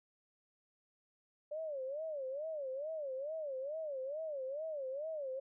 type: tone with vibrato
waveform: sine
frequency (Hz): 578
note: D5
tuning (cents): -28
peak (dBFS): -38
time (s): 1.51-5.4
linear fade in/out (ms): 10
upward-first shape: sine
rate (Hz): 2.3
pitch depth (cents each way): 190
effects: none